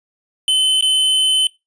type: tone with dropouts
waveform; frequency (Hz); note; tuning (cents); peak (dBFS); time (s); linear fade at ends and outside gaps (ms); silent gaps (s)
square; 3049; G7; -49; -13; 0.48-1.47; 1; 0.81-0.824
effects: noise-tail reverb RT60 0.2 s tail -21 dB re dry + resampled to 22050 Hz